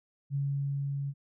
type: tone with level ramp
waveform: sine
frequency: 140 Hz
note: C#3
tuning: 18 cents sharp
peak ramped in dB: -27 to -31 dBFS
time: 0.3-1.14 s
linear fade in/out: 50 ms
effects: none